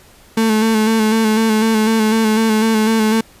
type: tone with vibrato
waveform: 35% pulse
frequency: 220 Hz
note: A3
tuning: in tune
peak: -10 dBFS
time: 0.37-3.21 s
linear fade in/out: 5 ms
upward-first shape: square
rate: 4 Hz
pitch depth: 30 cents each way
effects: pink hiss -46 dBFS RMS until 3.4 s + resampled to 32000 Hz